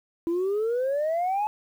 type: exponential sweep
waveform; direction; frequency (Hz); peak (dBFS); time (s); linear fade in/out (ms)
sine; up; 329.6 to 863; -21; 0.27-1.47; 0
effects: tanh soft clip ceiling -21 dBFS + 9-bit